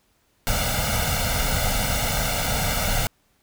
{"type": "noise with comb filter", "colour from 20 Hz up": "pink", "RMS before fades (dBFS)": -23, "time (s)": [0.47, 3.07], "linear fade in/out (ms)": 0, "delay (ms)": 1.4, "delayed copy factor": 0.95, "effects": ["pink hiss -65 dBFS RMS until 3.42 s"]}